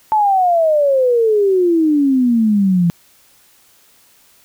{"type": "exponential sweep", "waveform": "sine", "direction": "down", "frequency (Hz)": [880, 167.8], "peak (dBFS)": -10, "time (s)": [0.12, 2.9], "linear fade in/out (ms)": 0, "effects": ["white hiss -51 dBFS RMS until 4.44 s"]}